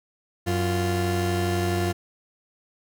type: tone pair together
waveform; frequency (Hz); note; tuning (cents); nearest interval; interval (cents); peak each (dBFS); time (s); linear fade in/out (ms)
30% pulse; 92.37 / 349.1; F#2 / F4; -2 / -1; octave + major seventh; 2301; -22 / -23; 0.46-1.93; 20
effects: none